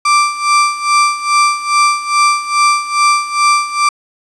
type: tone with tremolo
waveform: 35% pulse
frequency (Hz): 1176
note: D6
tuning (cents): +2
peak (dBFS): -5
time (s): 0.05-3.89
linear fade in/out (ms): 5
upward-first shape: sine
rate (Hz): 2.4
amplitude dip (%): 80
effects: resampled to 22050 Hz + 7-bit